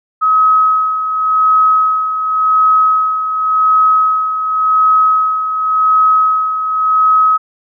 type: tone with tremolo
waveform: sine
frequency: 1275 Hz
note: D#6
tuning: 42 cents sharp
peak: -6 dBFS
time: 0.21-7.38 s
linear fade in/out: 20 ms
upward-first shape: sine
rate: 0.9 Hz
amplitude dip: 60%
effects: none